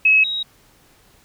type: tone pair in turn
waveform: sine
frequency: 2570 / 3808 Hz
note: E7 / A#7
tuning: -45 / +36 cents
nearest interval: perfect fifth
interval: 681 cents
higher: second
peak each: -10 / -21 dBFS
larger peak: first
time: 0.05-0.24 / 0.24-0.43 s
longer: neither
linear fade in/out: 5 ms
effects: pink hiss -54 dBFS RMS until 1.24 s